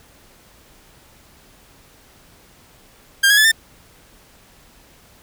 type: tone with pitch steps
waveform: sawtooth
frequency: 1602 / 1664.3 / 1728.9 / 1796.1 Hz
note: G6 / G#6 / A6 / A6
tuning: +37 / +3 / -31 / +35 cents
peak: -7 dBFS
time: 3.23-3.518 s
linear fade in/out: 10 ms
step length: 72 ms
effects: pink hiss -50 dBFS RMS until 5.22 s